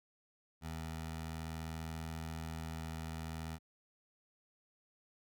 15% pulse tone with notch filter, 80.5 Hz, E2, 41 cents flat, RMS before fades -43 dBFS, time 0.61-3.59 s, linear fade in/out 50 ms, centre 330 Hz, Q 1.7, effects none

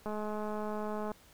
click train, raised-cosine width 1 ms, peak -25 dBFS, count 225, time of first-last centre 0.06-1.117 s, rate 212 Hz, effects pink hiss -60 dBFS RMS until 1.33 s

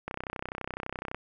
click train, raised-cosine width 0.5 ms, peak -19 dBFS, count 35, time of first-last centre 0.08-1.146 s, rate 31.9 Hz, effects none

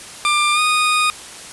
20% pulse tone with pitch glide, 1191 to 1235.9 Hz, D6 to D#6, +24 to -12 cents, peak -9 dBFS, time 0.25-1.1 s, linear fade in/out 0 ms, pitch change +64 cents, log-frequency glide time 0.53-0.6 s, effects white hiss -35 dBFS RMS until 1.52 s + resampled to 24000 Hz

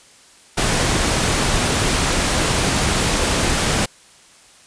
pink noise, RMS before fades -18 dBFS, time 0.57-3.86 s, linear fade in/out 10 ms, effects white hiss -48 dBFS RMS until 4.66 s + resampled to 22050 Hz

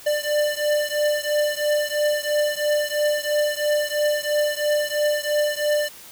square beating tone pair, 593 / 596 Hz, D5 / D5, +17 / +25 cents, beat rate 3 Hz, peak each -23 / -24 dBFS, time 0.06-5.89 s, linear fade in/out 10 ms, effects white hiss -43 dBFS RMS until 6.11 s

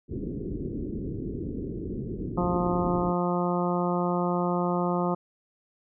white low-pass noise, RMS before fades -33 dBFS, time 0.08-3.14 s, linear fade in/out 50 ms, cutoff 400 Hz, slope 48 dB/octave
harmonic tone, 176.6 Hz, F3, 20 cents sharp, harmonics 1 / 2 / 3 / 4 / 5 / 6 / 7, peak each -27 / -30 / -32 / -33 / -34 / -35 / -35 dBFS, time 2.37-5.15 s, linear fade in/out 10 ms
effects none

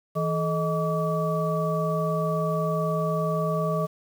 sine tone cluster, 162.9 / 431 / 624 / 1146 Hz, E3 / A4 / D#5 / D6, -20 / -36 / +5 / -43 cents, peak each -26 / -31 / -28 / -30 dBFS, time 0.15-3.87 s, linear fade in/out 20 ms, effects 8-bit

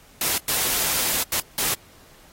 white noise bursts at uneven times, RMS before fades -23 dBFS, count 4, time 0.21-0.38 / 0.48-1.23 / 1.32-1.4 / 1.58-1.74 s, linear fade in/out 2 ms, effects pink hiss -52 dBFS RMS until 2.32 s + AAC 48 kbps

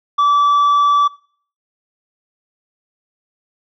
sine tone with tanh clipping, 1156 Hz, D6, 28 cents flat, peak -11 dBFS, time 0.18-1.08 s, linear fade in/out 10 ms, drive 4 dB, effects noise-tail reverb RT60 0.5 s tail -22 dB re dry

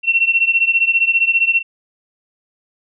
sine beating tone pair, 2710 / 2725 Hz, E7 / F7, +47 / -43 cents, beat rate 15 Hz, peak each -14 / -16 dBFS, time 0.03-1.63 s, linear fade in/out 50 ms, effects none

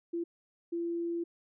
sine tone bursts at uneven times, 340 Hz, F4, 46 cents flat, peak -31 dBFS, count 2, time 0.13-0.24 / 0.72-1.24 s, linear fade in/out 10 ms, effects none

